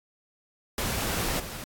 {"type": "noise with level steps", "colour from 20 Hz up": "pink", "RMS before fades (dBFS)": [-29, -38], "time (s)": [0.78, 1.64], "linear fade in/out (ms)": 2, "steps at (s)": 1.39, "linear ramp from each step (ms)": 10, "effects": ["AAC 64 kbps"]}